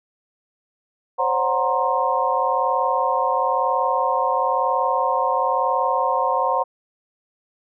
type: tone cluster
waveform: sine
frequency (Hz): 524 / 565 / 736 / 933 / 1058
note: C5 / C#5 / F#5 / A#5 / C6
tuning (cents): +2 / +33 / -9 / +1 / +19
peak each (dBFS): -24 / -29 / -24 / -22 / -23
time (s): 1.18-6.64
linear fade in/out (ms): 20
effects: none